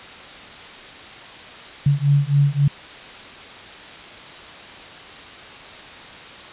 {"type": "beating tone pair", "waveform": "sine", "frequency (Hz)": [140.5, 144.2], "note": ["C#3", "D3"], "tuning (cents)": [24, -31], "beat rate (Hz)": 3.7, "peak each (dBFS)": -17, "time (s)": [1.86, 2.68], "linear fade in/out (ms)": 5, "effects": ["white hiss -38 dBFS RMS until 6.52 s", "resampled to 8000 Hz"]}